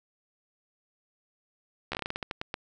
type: slowing click train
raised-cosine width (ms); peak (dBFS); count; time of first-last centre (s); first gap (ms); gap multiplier
0.3; -16; 13; 1.92-2.541; 13; 1.23
effects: none